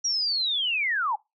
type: linear sweep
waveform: sine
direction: down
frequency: 5750 to 783 Hz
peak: -23 dBFS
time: 0.04-1.16 s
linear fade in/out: 10 ms
effects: noise-tail reverb RT60 0.2 s tail -22 dB re dry